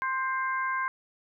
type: harmonic tone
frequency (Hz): 525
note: C5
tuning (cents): +6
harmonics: 2 / 3 / 4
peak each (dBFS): -29 / -31 / -37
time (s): 0.02-0.88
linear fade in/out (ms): 0
effects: none